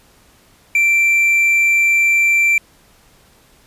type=tone; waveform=triangle; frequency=2349 Hz; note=D7; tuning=in tune; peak=-9 dBFS; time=0.75-2.58 s; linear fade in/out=2 ms; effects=pink hiss -51 dBFS RMS until 3.66 s + resampled to 32000 Hz